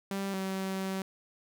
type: tone pair in turn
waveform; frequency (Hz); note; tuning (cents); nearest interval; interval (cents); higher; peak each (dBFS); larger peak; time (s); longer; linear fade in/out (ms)
sawtooth; 196 / 191.19; G3 / G3; 0 / -43; unison; 43; first; -28 / -28; neither; 0.11-0.34 / 0.34-1.02; second; 2
effects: none